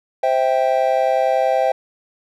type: chord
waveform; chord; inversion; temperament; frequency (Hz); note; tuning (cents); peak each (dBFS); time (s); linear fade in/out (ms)
triangle; C major; none; just; 523.3 / 654.1 / 784.9; C5 / E5 / G5; 0 / -14 / +2; -17; 0.23-1.72; 5
effects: none